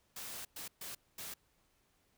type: noise bursts at uneven times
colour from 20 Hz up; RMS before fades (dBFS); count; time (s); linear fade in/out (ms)
white; -45; 4; 0.16-0.45 / 0.56-0.68 / 0.81-0.95 / 1.18-1.34; 5
effects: pink hiss -74 dBFS RMS until 2.17 s